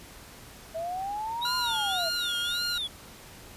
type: linear two-way sweep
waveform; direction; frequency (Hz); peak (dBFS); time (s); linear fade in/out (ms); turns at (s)
sine; up then down; 639 to 1020 to 639; -30; 0.74-2.1; 20; 1.56
type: tone with vibrato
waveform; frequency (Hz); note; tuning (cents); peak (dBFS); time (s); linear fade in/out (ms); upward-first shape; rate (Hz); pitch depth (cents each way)
triangle; 3681; A#7; -23; -28; 1.41-2.88; 20; sine; 1.8; 230
type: tone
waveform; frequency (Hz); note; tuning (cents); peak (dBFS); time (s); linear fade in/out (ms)
sawtooth; 1418; F6; +26; -28; 1.45-2.78; 2
effects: pink hiss -48 dBFS RMS until 3.56 s + resampled to 32000 Hz